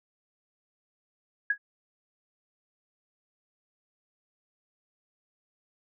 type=tone with exponential decay; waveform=sine; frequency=1661.2 Hz; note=G#6; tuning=in tune; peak=-19 dBFS; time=1.5-1.58 s; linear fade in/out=5 ms; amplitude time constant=17 ms; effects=none